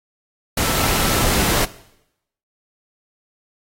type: tone in noise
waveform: sine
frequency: 1325 Hz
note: E6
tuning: 9 cents sharp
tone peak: -29 dBFS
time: 0.63-1.24 s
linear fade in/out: 5 ms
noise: pink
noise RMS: -19 dBFS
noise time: 0.57-1.65 s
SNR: -13 dB
effects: noise-tail reverb RT60 0.8 s tail -18 dB re dry + AAC 48 kbps